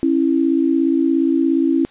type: tone pair together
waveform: sine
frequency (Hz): 272.5 / 329.6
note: C#4 / E4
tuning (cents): -29 / 0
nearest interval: minor third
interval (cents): 329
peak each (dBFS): -16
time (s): 0.03-1.85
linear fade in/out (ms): 0
effects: white hiss -48 dBFS RMS until 1.9 s + resampled to 8000 Hz